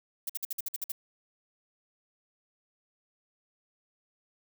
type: noise bursts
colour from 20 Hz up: violet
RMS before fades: -33 dBFS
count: 9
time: 0.27-0.919 s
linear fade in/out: 5 ms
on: 25 ms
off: 53 ms
effects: none